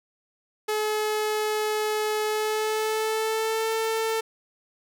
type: tone with pitch glide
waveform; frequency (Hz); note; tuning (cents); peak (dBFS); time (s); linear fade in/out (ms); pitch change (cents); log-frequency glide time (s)
sawtooth; 427.6 to 446; A4 to A4; -49 to +23; -20; 0.68-4.21; 10; +72; 2.25-3.7
effects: none